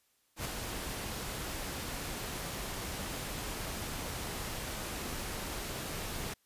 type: noise with ADSR envelope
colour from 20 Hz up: pink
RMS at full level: -35 dBFS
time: 0.36-6.34 s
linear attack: 90 ms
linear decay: 7 ms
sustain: -4 dB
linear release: 8 ms
effects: white hiss -73 dBFS RMS until 6.45 s + resampled to 32000 Hz